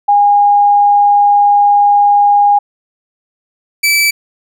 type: tone pair in turn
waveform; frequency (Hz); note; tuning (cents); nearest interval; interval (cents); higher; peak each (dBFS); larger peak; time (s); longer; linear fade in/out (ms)
sine / sawtooth; 817 / 2311; G#5 / D7; -29 / -28; octave + tritone; 1801; second; -5; neither; 0.08-2.59 / 3.83-4.11; first; 10
effects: none